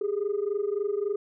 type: tone pair together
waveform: sine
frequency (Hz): 396.9 / 420.5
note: G4 / G#4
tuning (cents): +22 / +22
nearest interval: minor second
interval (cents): 100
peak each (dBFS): -27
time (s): 0.01-1.16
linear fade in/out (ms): 5
effects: tanh soft clip ceiling -21 dBFS